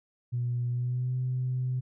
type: tone with pitch glide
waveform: sine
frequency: 121.5 to 127.32 Hz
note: B2 to C3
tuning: -28 to -47 cents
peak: -26 dBFS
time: 0.32-1.81 s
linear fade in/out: 20 ms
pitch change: +81 cents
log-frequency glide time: 0.7-1.16 s
effects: tanh soft clip ceiling -22 dBFS